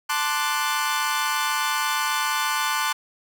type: chord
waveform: sawtooth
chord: D dominant seventh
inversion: second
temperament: equal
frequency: 880 / 1046.5 / 1174.7 / 1480 Hz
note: A5 / C6 / D6 / F#6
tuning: 0 / 0 / 0 / 0 cents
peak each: -24 dBFS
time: 0.09-2.93 s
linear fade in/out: 10 ms
effects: none